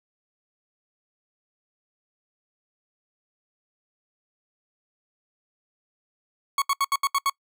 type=tone bursts; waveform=40% pulse; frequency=1108.7 Hz; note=C#6; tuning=in tune; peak=-19 dBFS; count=7; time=6.58-7.297 s; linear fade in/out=2 ms; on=39 ms; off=74 ms; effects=noise-tail reverb RT60 0.1 s tail -25 dB re dry